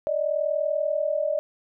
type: tone pair together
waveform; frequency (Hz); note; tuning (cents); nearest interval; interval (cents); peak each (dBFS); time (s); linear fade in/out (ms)
sine; 581.9 / 622.3; D5 / D#5; -16 / 0; minor second; 116; -25; 0.07-1.39; 0
effects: none